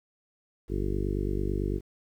harmonic tone, 49 Hz, G1, in tune, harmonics 1 / 2 / 3 / 4 / 5 / 6 / 7 / 8 / 9, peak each -30 / -34 / -38 / -39 / -39 / -40 / -35 / -36 / -42 dBFS, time 0.68-1.81 s, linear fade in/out 50 ms, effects 10-bit

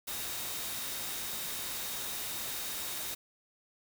sine tone in noise, 3729 Hz, A#7, in tune, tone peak -47 dBFS, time 0.07-3.15 s, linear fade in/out 10 ms, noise white, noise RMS -38 dBFS, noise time 0.07-3.15 s, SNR -12 dB, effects none

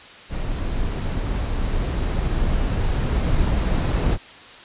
brown noise with level ramp, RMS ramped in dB -25 to -18 dBFS, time 0.29-4.18 s, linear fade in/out 50 ms, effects white hiss -42 dBFS RMS until 4.64 s + resampled to 8000 Hz

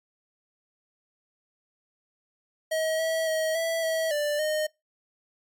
square tone with pitch steps, 636 / 647 / 635 / 658 / 646 / 590 / 615 Hz, D#5 / E5 / D#5 / E5 / E5 / D5 / D#5, +38 / -32 / +35 / -3 / -35 / +8 / -20 cents, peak -25 dBFS, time 2.71-4.67 s, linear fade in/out 10 ms, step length 280 ms, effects noise-tail reverb RT60 0.2 s tail -23 dB re dry + MP3 96 kbps

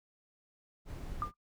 brown noise, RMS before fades -42 dBFS, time 0.85-1.32 s, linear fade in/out 50 ms
sine tone with exponential decay, 1201 Hz, D6, 38 cents sharp, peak -28 dBFS, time 1.22-1.34 s, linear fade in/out 1 ms, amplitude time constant 26 ms
effects noise-tail reverb RT60 0.1 s tail -20 dB re dry

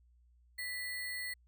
sine tone with sample-and-hold, 1975.5 Hz, B6, in tune, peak -37 dBFS, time 0.58-1.34 s, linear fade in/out 10 ms, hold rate 6300 Hz, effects added 60 Hz sine -63 dBFS peak until 1.47 s

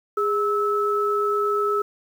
sine tone pair together, 411.4 / 1303 Hz, G#4 / E6, -16 / -20 cents, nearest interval octave + minor sixth, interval 1996 cents, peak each -22 dBFS, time 0.17-1.82 s, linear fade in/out 5 ms, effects 8-bit

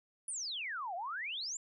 sine exponential two-way sweep, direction down then up, 10110 to 670 to 7520 Hz, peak -37 dBFS, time 0.28-1.57 s, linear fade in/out 2 ms, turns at 0.95 s, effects none

